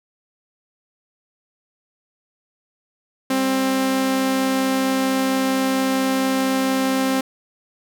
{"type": "tone pair together", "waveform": "sawtooth", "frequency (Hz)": [199.8, 264.2], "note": ["G3", "C4"], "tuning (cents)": [33, 17], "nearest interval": "perfect fourth", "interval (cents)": 484, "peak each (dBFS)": [-25, -14], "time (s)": [3.3, 7.21], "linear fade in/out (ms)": 5, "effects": []}